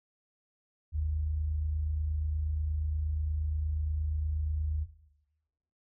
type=tone pair together; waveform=sine; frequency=48.27 / 76.7 Hz; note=G1 / D#2; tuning=-26 / -24 cents; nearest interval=minor sixth; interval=802 cents; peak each=-37 / -28 dBFS; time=0.92-4.87 s; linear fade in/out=50 ms; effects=noise-tail reverb RT60 1.0 s tail -18 dB re dry